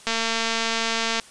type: click train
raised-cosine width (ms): 0.2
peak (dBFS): -7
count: 257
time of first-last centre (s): 0.07-1.198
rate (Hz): 227
effects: white hiss -47 dBFS RMS until 1.3 s + resampled to 22050 Hz